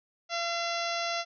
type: harmonic tone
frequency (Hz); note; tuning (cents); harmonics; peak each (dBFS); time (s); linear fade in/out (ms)
682; F5; -41; 1 / 2 / 3 / 4 / 5 / 6 / 7 / 8 / 9; -33 / -36 / -38 / -39 / -40 / -41 / -41 / -42 / -43; 0.29-1.25; 50
effects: none